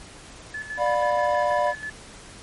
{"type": "tone with tremolo", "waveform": "sine", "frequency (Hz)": 1727, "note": "A6", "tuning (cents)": -33, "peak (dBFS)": -29, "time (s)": [0.54, 1.9], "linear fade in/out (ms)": 5, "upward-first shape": "square", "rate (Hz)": 6.2, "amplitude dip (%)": 65}
{"type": "chord", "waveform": "triangle", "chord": "B diminished", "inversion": "first", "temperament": "just", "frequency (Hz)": [592.7, 711.2, 987.8], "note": ["D5", "F5", "B5"], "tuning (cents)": [16, 31, 0], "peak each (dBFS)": [-21, -23, -23], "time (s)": [0.77, 1.74], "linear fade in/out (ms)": 50}
{"effects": ["pink hiss -44 dBFS RMS until 2.42 s", "MP3 48 kbps"]}